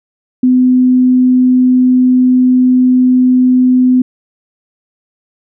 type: tone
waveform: sine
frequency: 253.2 Hz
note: B3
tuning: 43 cents sharp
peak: -5 dBFS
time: 0.43-4.02 s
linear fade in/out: 5 ms
effects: none